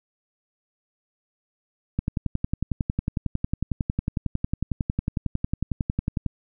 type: click train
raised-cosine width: 5 ms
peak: -11 dBFS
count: 48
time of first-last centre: 1.99-6.263 s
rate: 11 Hz
effects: none